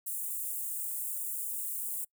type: high-pass noise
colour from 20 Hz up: white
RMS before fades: -36 dBFS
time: 0.06-2.05 s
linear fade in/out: 10 ms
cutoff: 7900 Hz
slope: 48 dB/octave
effects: noise-tail reverb RT60 0.1 s tail -24 dB re dry